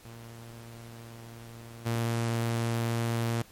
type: tone with level steps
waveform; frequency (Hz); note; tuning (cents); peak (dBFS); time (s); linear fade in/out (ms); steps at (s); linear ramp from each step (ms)
sawtooth; 116.1; A#2; -7; -40 / -23; 0.05-3.42; 0; 1.85; 20
effects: pink hiss -55 dBFS RMS until 3.51 s + MP3 64 kbps

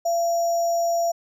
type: tone with sample-and-hold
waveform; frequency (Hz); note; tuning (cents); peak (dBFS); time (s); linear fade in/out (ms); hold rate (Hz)
sine; 680; F5; -46; -19; 0.05-1.12; 10; 6300
effects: low-pass 12000 Hz 12 dB/octave

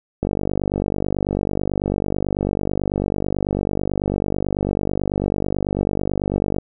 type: click train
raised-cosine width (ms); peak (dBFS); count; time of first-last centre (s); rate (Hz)
2; -7; 313; 0.23-6.584; 49.1
effects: none

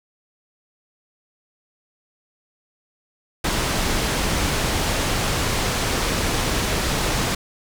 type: low-pass noise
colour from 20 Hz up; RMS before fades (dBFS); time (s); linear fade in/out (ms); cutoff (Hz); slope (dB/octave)
pink; -22; 3.44-7.35; 5; 8900; 12
effects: none

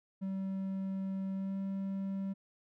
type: tone with pitch glide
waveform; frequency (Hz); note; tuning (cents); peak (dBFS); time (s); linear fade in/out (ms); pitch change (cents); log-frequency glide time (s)
triangle; 192.2 to 194.32; G3 to G3; -34 to -15; -32; 0.21-2.34; 20; +19; 1.33-1.56
effects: none

